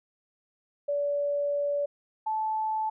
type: tone pair in turn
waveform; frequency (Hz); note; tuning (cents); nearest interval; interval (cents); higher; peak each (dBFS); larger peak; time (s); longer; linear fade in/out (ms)
sine; 575 / 871.7; D5 / A5; -37 / -16; perfect fifth; 721; second; -25 / -26; first; 0.88-1.86 / 2.26-2.9; first; 10
effects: none